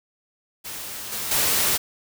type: noise with level steps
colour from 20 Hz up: white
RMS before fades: -34 / -29 / -21 dBFS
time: 0.64-1.78 s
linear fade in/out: 20 ms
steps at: 1.12 / 1.31 s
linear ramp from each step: 5 ms
effects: none